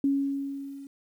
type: tone with level ramp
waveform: sine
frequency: 277.2 Hz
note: C#4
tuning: in tune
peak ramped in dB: -20 to -40 dBFS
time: 0.04-0.87 s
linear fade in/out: 2 ms
effects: 10-bit